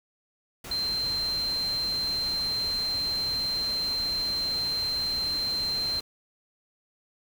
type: tone in noise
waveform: sine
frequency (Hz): 4133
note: C8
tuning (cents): -22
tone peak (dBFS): -26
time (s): 0.71-6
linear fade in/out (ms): 5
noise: pink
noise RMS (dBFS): -40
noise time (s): 0.64-6.01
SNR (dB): +11
effects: none